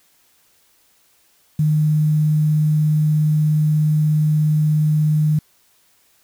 sine tone with quantisation, 152.8 Hz, D#3, 31 cents flat, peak -13 dBFS, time 1.59-5.39 s, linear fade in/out 5 ms, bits 7, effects white hiss -58 dBFS RMS until 6.23 s

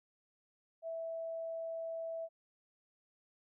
sine tone, 657 Hz, E5, 6 cents flat, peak -38 dBFS, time 0.82-2.29 s, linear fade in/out 50 ms, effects none

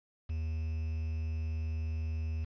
triangle tone with quantisation, 79.7 Hz, D#2, 42 cents sharp, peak -30 dBFS, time 0.29-2.45 s, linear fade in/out 10 ms, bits 9, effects resampled to 11025 Hz

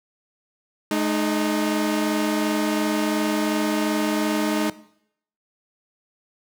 sawtooth tone pair together, 212.8 / 307.8 Hz, G#3 / D#4, +42 / -19 cents, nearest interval tritone, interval 639 cents, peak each -20 / -19 dBFS, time 0.91-4.7 s, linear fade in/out 2 ms, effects noise-tail reverb RT60 0.7 s tail -18 dB re dry

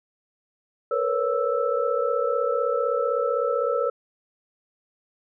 sine tone cluster, 455.4 / 491.2 / 555 / 1318 Hz, A#4 / B4 / C#5 / E6, -40 / -9 / +2 / -1 cents, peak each -28 / -25 / -26 / -28 dBFS, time 0.91-3.9 s, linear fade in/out 5 ms, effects none

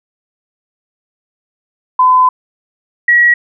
sine tone pair in turn, 1015 / 1916.1 Hz, B5 / A#6, +47 / +47 cents, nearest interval major seventh, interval 1100 cents, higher second, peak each -5 dBFS, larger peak neither, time 1.99-2.29 / 3.08-3.34 s, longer first, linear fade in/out 5 ms, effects none

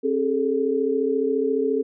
sine tone cluster, 268.2 / 406 / 440.4 Hz, C4 / G#4 / A4, +43 / -39 / +2 cents, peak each -25 / -25 / -22 dBFS, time 0.03-1.83 s, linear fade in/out 20 ms, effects none

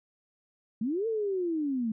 sine linear two-way sweep, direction up then down, 203 to 460.2 to 212.8 Hz, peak -27 dBFS, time 0.81-1.92 s, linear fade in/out 5 ms, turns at 1.07 s, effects none

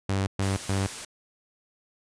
sawtooth tone bursts, 97.3 Hz, G2, 12 cents flat, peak -20 dBFS, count 3, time 0.09-0.87 s, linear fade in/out 5 ms, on 180 ms, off 120 ms
white noise, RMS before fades -37 dBFS, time 0.42-1.05 s, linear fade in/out 5 ms
effects resampled to 22050 Hz

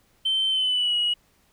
sine tone with pitch glide, 3098 to 2907 Hz, G7 to F#7, -21 to -31 cents, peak -19 dBFS, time 0.25-1.14 s, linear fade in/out 10 ms, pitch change -110 cents, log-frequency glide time 0.49-0.95 s, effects tanh soft clip ceiling -17 dBFS + pink hiss -63 dBFS RMS until 1.52 s

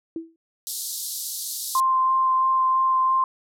sine tone with exponential decay, 328.1 Hz, E4, 8 cents flat, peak -24 dBFS, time 0.16-0.36 s, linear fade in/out 2 ms, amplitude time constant 43 ms
white band-pass noise, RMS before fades -31 dBFS, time 0.67-1.8 s, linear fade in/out 0 ms, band 3800 to 14000 Hz, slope 48 dB/octave
sine tone with vibrato, 1046.5 Hz, C6, in tune, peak -17 dBFS, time 1.75-3.24 s, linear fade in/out 2 ms, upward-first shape sine, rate 3 Hz, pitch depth 8 cents each way
effects none

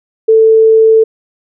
sine tone, 443.6 Hz, A4, 14 cents sharp, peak -3 dBFS, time 0.28-1.04 s, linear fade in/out 10 ms, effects none

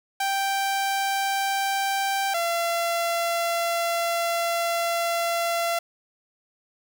sawtooth tone pair in turn, 784 / 680.6 Hz, G5 / F5, 0 / -45 cents, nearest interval major second, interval 245 cents, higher first, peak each -19 dBFS, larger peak neither, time 0.2-2.34 / 2.34-5.79 s, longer second, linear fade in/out 5 ms, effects 9-bit

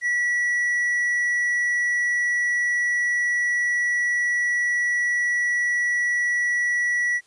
triangle tone, 1942 Hz, B6, 30 cents flat, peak -18 dBFS, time 0.01-7.21 s, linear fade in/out 50 ms, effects white hiss -59 dBFS RMS until 7.26 s + resampled to 22050 Hz

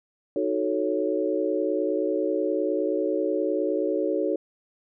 sine chord, D# half-diminished seventh, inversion none, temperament equal, 311.1 / 370 / 440 / 554.4 Hz, D#4 / F#4 / A4 / C#5, 0 / 0 / 0 / 0 cents, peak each -28 dBFS, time 0.36-4.36 s, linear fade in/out 2 ms, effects none

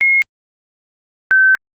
sine tone pair in turn, 2156 / 1540.3 Hz, C#7 / G6, -49 / -31 cents, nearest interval tritone, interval 582 cents, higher first, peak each -9 / -7 dBFS, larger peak second, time 0.01-0.22 / 1.31-1.55 s, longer second, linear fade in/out 0 ms, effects Opus 32 kbps

